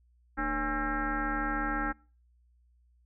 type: tone with frequency modulation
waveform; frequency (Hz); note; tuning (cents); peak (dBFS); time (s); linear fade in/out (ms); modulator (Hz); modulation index
sine; 820; G#5; -22; -28; 0.37-1.93; 20; 261; 3.5
effects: noise-tail reverb RT60 0.4 s tail -26 dB re dry + added 60 Hz sine -62 dBFS peak until 3.05 s